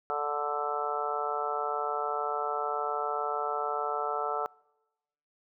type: harmonic tone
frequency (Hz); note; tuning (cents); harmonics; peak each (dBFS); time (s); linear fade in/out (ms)
146.83; D3; 0; 3 / 4 / 5 / 6 / 7 / 8 / 9; -36 / -38 / -34 / -38 / -42 / -41 / -33; 0.1-4.46; 0
effects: noise-tail reverb RT60 1.0 s tail -26 dB re dry

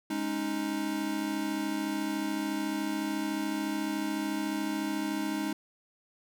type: chord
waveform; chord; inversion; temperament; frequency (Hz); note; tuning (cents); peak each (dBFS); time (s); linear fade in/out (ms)
square; Ab suspended fourth; none; equal; 207.7 / 277.2 / 311.1; Ab3 / Db4 / Eb4; 0 / 0 / 0; -37 / -37 / -33; 0.1-5.53; 5
effects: none

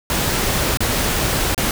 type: noise with dropouts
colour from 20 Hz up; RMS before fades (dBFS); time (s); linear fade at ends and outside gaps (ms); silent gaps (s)
pink; -19; 0.1-1.71; 1; 0.772-0.805 / 1.546-1.578
effects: none

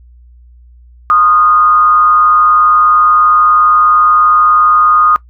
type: tone with frequency modulation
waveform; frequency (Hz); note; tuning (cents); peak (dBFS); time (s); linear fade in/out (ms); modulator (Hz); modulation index
sine; 1234; D#6; -15; -5; 1.1-5.16; 0; 163; 0.41
effects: noise-tail reverb RT60 0.1 s tail -19 dB re dry + added 60 Hz sine -37 dBFS peak until 5.29 s

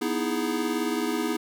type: chord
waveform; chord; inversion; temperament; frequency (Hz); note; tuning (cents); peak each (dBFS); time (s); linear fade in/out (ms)
square; E major seventh; second; equal with one note detuned; 245.5 / 311.1 / 329.6 / 415.3; B3 / D#4 / E4 / G#4; -10 / 0 / 0 / 0; -31 / -31 / -32 / -32; 0.01-1.37; 10
effects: none

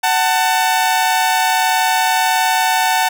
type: tone pair together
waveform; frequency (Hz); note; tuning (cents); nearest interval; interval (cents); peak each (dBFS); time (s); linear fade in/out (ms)
sawtooth; 748 / 889.5; F#5 / A5; +19 / +19; minor third; 300; -12; 0.03-3.09; 10
effects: none

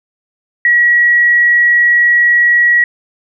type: tone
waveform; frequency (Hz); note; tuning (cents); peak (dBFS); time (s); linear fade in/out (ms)
sine; 1918; A#6; +49; -6; 0.65-2.84; 2
effects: none

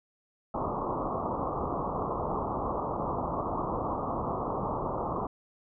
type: low-pass noise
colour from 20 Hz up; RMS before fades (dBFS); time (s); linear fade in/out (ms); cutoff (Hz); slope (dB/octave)
white; -32; 0.54-5.27; 5; 1200; 96
effects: none

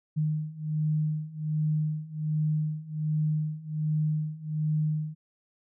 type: beating tone pair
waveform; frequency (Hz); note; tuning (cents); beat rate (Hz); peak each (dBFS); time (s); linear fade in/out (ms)
sine; 153 / 154.3; D#3 / D#3; -29 / -14; 1.3; -30 / -28; 0.16-5.15; 20
effects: none

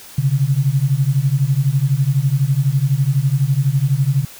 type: beating tone pair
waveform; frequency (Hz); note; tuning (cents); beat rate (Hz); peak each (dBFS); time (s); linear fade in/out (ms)
sine; 130.81 / 142.81; C3 / D3; 0 / -48; 12; -16; 0.18-4.25; 5
effects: white hiss -39 dBFS RMS until 4.39 s

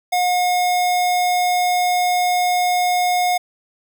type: tone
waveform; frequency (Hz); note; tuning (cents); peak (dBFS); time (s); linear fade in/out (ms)
square; 720; F#5; -47; -16; 0.12-3.38; 10
effects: none

